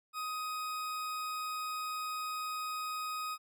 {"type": "tone", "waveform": "40% pulse", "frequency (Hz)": 1254, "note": "D#6", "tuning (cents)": 13, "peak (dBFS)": -35, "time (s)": [0.13, 3.38], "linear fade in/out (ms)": 50, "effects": []}